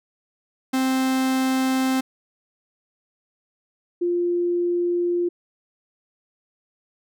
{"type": "tone pair in turn", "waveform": ["45% pulse", "sine"], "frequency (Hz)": [261.8, 349.5], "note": ["C4", "F4"], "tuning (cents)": [1, 1], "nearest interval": "perfect fourth", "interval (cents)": 500, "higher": "second", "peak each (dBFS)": -19, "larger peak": "neither", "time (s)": [[0.73, 2.01], [4.01, 5.29]], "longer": "neither", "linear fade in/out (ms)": 10, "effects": []}